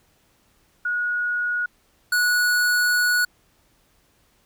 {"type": "tone pair in turn", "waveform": ["sine", "square"], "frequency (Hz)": [1452, 1465.5], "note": ["F#6", "F#6"], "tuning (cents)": [-33, -17], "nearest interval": "unison", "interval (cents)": 16, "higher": "second", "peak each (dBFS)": [-21, -18], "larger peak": "second", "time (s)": [[0.85, 1.66], [2.12, 3.25]], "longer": "second", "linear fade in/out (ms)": 5, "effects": ["pink hiss -62 dBFS RMS until 4.45 s"]}